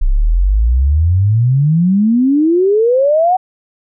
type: exponential sweep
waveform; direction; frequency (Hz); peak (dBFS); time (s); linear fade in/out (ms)
sine; up; 30.85 to 759; -8; 0.01-3.37; 10
effects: none